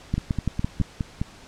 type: two click trains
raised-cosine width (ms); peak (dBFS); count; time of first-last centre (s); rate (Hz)
5; -10 / -12; 5 / 6; 0.14-0.813 / 0.18-1.215; 5.94 / 4.83
effects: pink hiss -47 dBFS RMS until 1.47 s + low-pass 7000 Hz 12 dB/octave